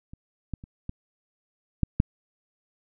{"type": "clicks", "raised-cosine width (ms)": 5, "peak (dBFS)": [-30, -18, -30, -20, -9, -6], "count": 6, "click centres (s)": [0.135, 0.537, 0.639, 0.894, 1.833, 2.001], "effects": []}